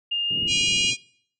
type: tone with pitch glide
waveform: sine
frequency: 2820 to 2858 Hz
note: F7 to F7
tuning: +16 to +39 cents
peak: -22 dBFS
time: 0.11-0.91 s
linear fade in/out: 10 ms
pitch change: +23 cents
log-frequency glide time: 0.26-0.44 s
type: band-pass noise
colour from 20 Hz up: pink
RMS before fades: -38 dBFS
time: 0.3-0.94 s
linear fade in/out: 10 ms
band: 110 to 380 Hz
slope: 24 dB/octave
type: clicks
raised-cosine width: 5 ms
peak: -31 dBFS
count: 10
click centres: 0.431 / 0.463 / 0.502 / 0.574 / 0.611 / 0.685 / 0.725 / 0.765 / 0.809 / 0.847 s
type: harmonic tone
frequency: 811 Hz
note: G#5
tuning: 41 cents flat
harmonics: 3 / 4 / 5 / 6 / 7 / 8 / 9 / 10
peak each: -26 / -28 / -30 / -32 / -33 / -34 / -35 / -36 dBFS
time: 0.47-0.97 s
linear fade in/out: 50 ms
effects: noise-tail reverb RT60 0.6 s tail -23 dB re dry